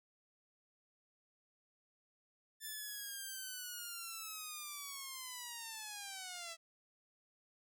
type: linear sweep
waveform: 5% pulse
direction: down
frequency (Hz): 1768 to 654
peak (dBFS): -33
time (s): 2.6-6.57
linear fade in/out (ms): 50
effects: none